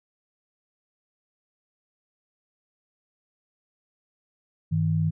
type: tone pair together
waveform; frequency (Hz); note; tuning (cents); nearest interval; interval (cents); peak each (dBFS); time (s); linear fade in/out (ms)
sine; 99.82 / 158.9; G2 / D#3; +32 / +37; minor sixth; 805; -26 / -22; 4.71-5.11; 20
effects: none